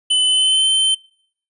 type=tone with pitch glide; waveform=square; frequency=3019 to 3090 Hz; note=F#7 to G7; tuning=+34 to -26 cents; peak=-13 dBFS; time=0.1-0.95 s; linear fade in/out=10 ms; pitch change=+40 cents; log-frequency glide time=0.25-0.69 s; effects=noise-tail reverb RT60 0.6 s tail -25 dB re dry + resampled to 24000 Hz